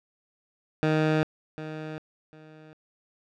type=tone with echo; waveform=15% pulse; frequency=155.56 Hz; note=D#3; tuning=in tune; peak=-15 dBFS; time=0.83-1.23 s; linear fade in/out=0 ms; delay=750 ms; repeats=2; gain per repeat=-13 dB; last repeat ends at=2.73 s; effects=low-pass 3000 Hz 12 dB/octave